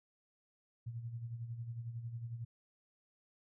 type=tone with tremolo; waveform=sine; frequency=116.9 Hz; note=A#2; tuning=5 cents sharp; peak=-38 dBFS; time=0.86-2.45 s; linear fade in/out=10 ms; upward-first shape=sine; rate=11 Hz; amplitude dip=60%; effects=none